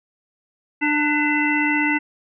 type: harmonic tone with a mistuned harmonic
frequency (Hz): 297.4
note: D4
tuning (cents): +22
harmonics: 1 / 3 / 5 / 7 / 9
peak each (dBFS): -21 / -26 / -27 / -21 / -26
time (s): 0.81-1.99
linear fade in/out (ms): 20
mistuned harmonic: 7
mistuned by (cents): -49
effects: none